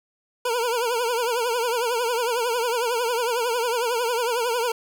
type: tone with vibrato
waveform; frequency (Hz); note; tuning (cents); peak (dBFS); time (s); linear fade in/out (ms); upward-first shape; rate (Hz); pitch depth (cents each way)
25% pulse; 474.9; A#4; +32; -18; 0.45-4.72; 5; triangle; 11; 120
effects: 8-bit